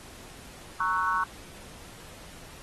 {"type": "chord", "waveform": "sine", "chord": "F# dominant seventh", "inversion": "first", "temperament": "equal with one note detuned", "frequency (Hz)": [932.3, 1108.7, 1318.5, 1489.4], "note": ["A#5", "C#6", "E6", "F#6"], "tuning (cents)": [0, 0, 0, 11], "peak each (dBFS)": [-31, -27, -32, -30], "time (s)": [0.8, 1.24], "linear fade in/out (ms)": 5, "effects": ["pink hiss -48 dBFS RMS until 2.62 s", "AAC 32 kbps"]}